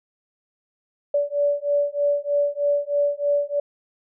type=beating tone pair; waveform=sine; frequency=575 / 578.2 Hz; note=D5 / D5; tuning=-37 / -27 cents; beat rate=3.2 Hz; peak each=-22 dBFS; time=1.14-3.6 s; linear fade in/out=5 ms; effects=none